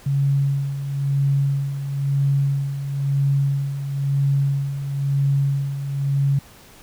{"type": "tone with tremolo", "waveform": "sine", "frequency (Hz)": 139.1, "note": "C#3", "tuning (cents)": 6, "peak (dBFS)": -15, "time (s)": [0.06, 6.39], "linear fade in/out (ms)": 5, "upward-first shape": "sine", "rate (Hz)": 1, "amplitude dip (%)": 65, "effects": ["pink hiss -47 dBFS RMS until 6.82 s"]}